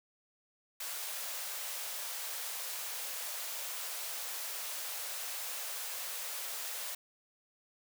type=high-pass noise; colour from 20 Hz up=white; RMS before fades=-40 dBFS; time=0.8-6.95 s; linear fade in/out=5 ms; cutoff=470 Hz; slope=48 dB/octave; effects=none